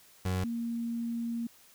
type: tone pair in turn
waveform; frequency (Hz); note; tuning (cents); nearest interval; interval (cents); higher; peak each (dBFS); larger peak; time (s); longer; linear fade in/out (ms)
30% pulse / sine; 92.5 / 233.1; F#2 / A#3; 0 / 0; octave + major third; 1600; second; -26 / -31; first; 0.25-0.44 / 0.44-1.47; second; 5
effects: white hiss -59 dBFS RMS until 1.74 s